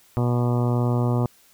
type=harmonic tone; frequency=121.5 Hz; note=B2; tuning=28 cents flat; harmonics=1 / 2 / 3 / 4 / 5 / 6 / 7 / 8 / 9 / 10; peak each=-20 / -26 / -30 / -32 / -34 / -36 / -37 / -38 / -39 / -40 dBFS; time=0.17-1.26 s; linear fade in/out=0 ms; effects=white hiss -56 dBFS RMS until 1.53 s